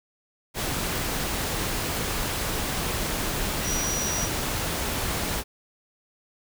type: tone in noise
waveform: sine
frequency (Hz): 5810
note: F#8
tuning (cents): -32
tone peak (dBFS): -28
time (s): 3.63-4.29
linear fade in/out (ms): 50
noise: pink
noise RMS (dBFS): -28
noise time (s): 0.54-5.44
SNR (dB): -3
effects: none

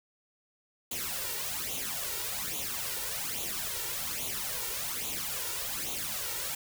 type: noise with flanger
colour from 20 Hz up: white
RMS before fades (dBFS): -35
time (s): 0.91-6.55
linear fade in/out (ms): 5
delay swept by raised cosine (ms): 0.29 to 2.19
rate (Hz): 1.2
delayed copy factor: +0.7
effects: none

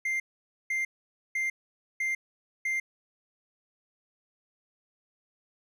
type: tone bursts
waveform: triangle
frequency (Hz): 2097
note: C7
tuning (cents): +3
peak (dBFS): -25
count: 5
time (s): 0.05-2.8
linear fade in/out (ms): 5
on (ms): 150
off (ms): 500
effects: none

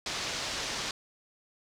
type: low-pass noise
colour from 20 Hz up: white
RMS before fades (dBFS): -35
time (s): 0.06-0.91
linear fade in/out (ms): 2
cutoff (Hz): 6100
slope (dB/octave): 24
effects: none

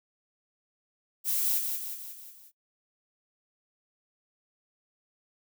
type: noise with echo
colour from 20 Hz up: violet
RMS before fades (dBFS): -28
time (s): 1.24-1.62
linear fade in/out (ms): 50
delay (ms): 180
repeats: 5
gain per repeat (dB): -5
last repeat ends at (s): 2.52
effects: noise-tail reverb RT60 0.1 s tail -20 dB re dry

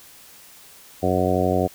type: harmonic tone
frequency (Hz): 91.8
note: F#2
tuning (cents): -13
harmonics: 1 / 2 / 3 / 4 / 5 / 6 / 7 / 8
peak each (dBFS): -26 / -26 / -26 / -26 / -26 / -26 / -26 / -26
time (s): 1.02-1.68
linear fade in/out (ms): 20
effects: white hiss -47 dBFS RMS until 1.74 s

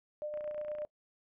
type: tone with tremolo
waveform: sine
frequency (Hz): 600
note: D5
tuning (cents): +37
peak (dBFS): -34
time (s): 0.22-0.85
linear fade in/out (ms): 0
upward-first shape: triangle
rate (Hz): 8.7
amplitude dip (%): 45
type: click train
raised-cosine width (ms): 0.5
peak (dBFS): -37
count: 15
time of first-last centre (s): 0.34-0.819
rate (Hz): 29.2
effects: noise-tail reverb RT60 0.1 s tail -23 dB re dry

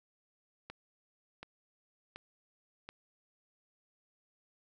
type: click train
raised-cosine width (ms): 0.3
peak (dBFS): -28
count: 4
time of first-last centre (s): 0.7-2.89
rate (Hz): 1.37
effects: none

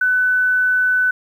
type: tone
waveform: sine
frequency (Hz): 1500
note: F#6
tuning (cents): +23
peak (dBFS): -13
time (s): 0.01-1.11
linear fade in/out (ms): 5
effects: 8-bit

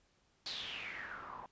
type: noise with low-pass filter sweep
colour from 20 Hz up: white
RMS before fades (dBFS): -45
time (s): 0.46-1.46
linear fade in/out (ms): 0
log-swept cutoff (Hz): 4400 to 890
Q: 5.8
effects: pink hiss -73 dBFS RMS until 1.51 s + resampled to 16000 Hz

